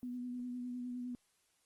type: tone with vibrato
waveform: sine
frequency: 246.9 Hz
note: B3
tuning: in tune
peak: -39 dBFS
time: 0.03-1.15 s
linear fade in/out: 0 ms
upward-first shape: sine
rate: 9.8 Hz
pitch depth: 22 cents each way
effects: white hiss -75 dBFS RMS until 1.65 s + Opus 24 kbps